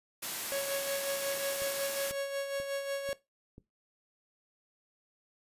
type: high-pass noise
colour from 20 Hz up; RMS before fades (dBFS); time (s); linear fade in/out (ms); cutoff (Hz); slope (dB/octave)
white; -37; 0.22-2.12; 10; 170; 12
type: tone with tremolo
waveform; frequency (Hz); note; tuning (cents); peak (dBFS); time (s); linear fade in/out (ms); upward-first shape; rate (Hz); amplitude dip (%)
45% pulse; 554.4; C#5; 0; -31; 0.52-3.13; 0; sine; 5.5; 50
type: click train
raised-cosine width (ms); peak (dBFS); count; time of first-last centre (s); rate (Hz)
3; -36; 5; 1.62-3.581; 2.04
effects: noise-tail reverb RT60 0.2 s tail -18 dB re dry + resampled to 32000 Hz